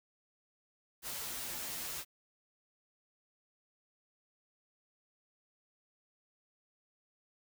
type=noise with comb filter; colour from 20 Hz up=white; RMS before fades=-41 dBFS; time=1.02-2.05 s; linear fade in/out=50 ms; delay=10 ms; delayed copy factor=-0.7; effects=none